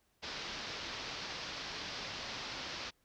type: low-pass noise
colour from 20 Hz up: white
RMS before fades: -43 dBFS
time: 0.22-2.91 s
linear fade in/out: 20 ms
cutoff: 5400 Hz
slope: 48 dB/octave
effects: pink hiss -75 dBFS RMS until 3.04 s